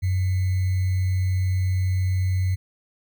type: tone with sample-and-hold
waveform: sine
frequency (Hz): 92.9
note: F#2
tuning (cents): +7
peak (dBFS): -19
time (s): 0.02-2.56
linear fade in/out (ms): 20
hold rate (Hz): 2100
effects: none